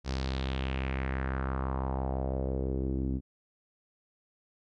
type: tone with low-pass filter sweep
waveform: sawtooth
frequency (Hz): 66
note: C2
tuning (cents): +16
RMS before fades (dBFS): -32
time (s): 0.04-3.21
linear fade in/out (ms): 50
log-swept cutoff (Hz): 5400 to 260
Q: 2.8
effects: none